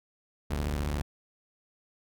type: tone pair together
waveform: sawtooth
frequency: 43.95 / 73.42 Hz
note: F1 / D2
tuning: +12 / 0 cents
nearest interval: major sixth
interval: 888 cents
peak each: -31 / -26 dBFS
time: 0.5-1.02 s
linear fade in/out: 10 ms
effects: none